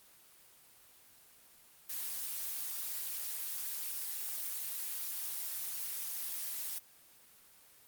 blue noise, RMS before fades -39 dBFS, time 1.89-6.79 s, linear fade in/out 10 ms, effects white hiss -61 dBFS RMS until 7.87 s + Opus 24 kbps

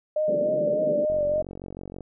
sine tone with vibrato, 603 Hz, D5, 46 cents sharp, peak -21 dBFS, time 0.16-1.42 s, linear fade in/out 5 ms, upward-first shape sine, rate 3.4 Hz, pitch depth 41 cents each way
white band-pass noise, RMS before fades -31 dBFS, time 0.28-1.05 s, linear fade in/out 2 ms, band 140 to 600 Hz, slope 96 dB/octave
click train, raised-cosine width 2 ms, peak -24 dBFS, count 43, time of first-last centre 1.1-2.007 s, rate 46.3 Hz
effects none

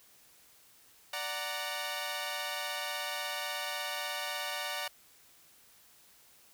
10% pulse chord, D augmented, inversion none, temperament equal with one note detuned, 587.3 / 740 / 929.1 Hz, D5 / F#5 / A#5, 0 / 0 / -6 cents, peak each -31 dBFS, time 1.13-4.88 s, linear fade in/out 5 ms, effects white hiss -61 dBFS RMS until 6.53 s

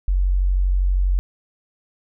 sine tone, 46.25 Hz, F#1, in tune, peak -15 dBFS, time 0.08-1.19 s, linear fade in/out 0 ms, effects none

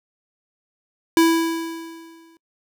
square tone with exponential decay, 329.6 Hz, E4, in tune, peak -11 dBFS, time 1.17-2.37 s, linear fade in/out 1 ms, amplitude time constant 260 ms, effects noise-tail reverb RT60 0.1 s tail -24 dB re dry

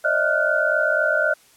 sine tone cluster, 554 / 613 / 657 / 1416 / 1504 Hz, C#5 / D#5 / E5 / F6 / F#6, -1 / -26 / -6 / +23 / +28 cents, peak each -28 / -22 / -27 / -22 / -22 dBFS, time 0.04-1.34 s, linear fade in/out 10 ms, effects white hiss -54 dBFS RMS until 1.56 s + low-pass 12000 Hz 12 dB/octave

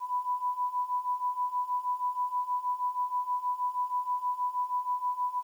sine beating tone pair, 987.8 / 994.1 Hz, B5 / B5, 0 / +11 cents, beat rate 6.3 Hz, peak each -33 / -30 dBFS, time 0-5.43 s, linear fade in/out 50 ms, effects 10-bit

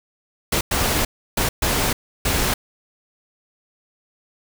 pink noise bursts at uneven times, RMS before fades -20 dBFS, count 5, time 0.52-0.61 / 0.71-1.05 / 1.37-1.49 / 1.62-1.93 / 2.25-2.54 s, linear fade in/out 5 ms, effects none

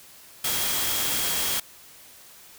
sine tone in noise, 3266 Hz, G#7, 30 cents flat, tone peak -34 dBFS, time 0.44-1.6 s, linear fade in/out 5 ms, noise white, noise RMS -26 dBFS, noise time 0.44-1.6 s, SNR -11 dB, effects white hiss -49 dBFS RMS until 2.58 s

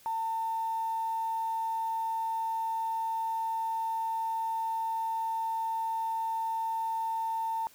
sine tone with quantisation, 900 Hz, A5, 39 cents sharp, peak -29 dBFS, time 0.06-7.67 s, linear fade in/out 0 ms, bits 9, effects white hiss -58 dBFS RMS until 7.74 s

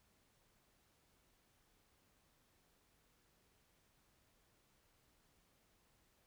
silence, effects pink hiss -75 dBFS RMS until 6.26 s

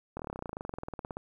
slowing click train, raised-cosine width 1 ms, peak -23 dBFS, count 26, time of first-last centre 0.17-1.17 s, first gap 24 ms, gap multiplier 1.04, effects 10-bit

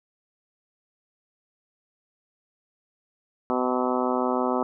harmonic tone with a mistuned harmonic, 126.3 Hz, B2, 39 cents sharp, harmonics 2 / 3 / 4 / 5 / 6 / 7 / 8 / 9 / 10, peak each -27 / -29 / -30 / -31 / -32 / -32 / -33 / -34 / -34 dBFS, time 3.5-4.63 s, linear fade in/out 0 ms, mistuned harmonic 10, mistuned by +38 cents, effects none

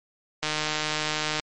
click train, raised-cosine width 0.2 ms, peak -9 dBFS, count 149, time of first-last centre 0.43-1.397 s, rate 153 Hz, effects MP3 48 kbps

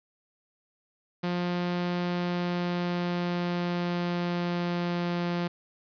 sawtooth tone with pitch glide, 176.5 to 174.07 Hz, F3 to F3, +19 to -5 cents, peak -23 dBFS, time 1.23-5.48 s, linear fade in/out 10 ms, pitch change -24 cents, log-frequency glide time 1.99-5.28 s, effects resampled to 11025 Hz + 9-bit

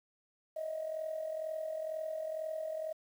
sine tone with amplitude modulation, 632 Hz, D#5, 27 cents sharp, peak -32 dBFS, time 0.56-2.93 s, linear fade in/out 10 ms, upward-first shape sine, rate 42.1 Hz, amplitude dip 65%, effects tanh soft clip ceiling -29 dBFS + 10-bit

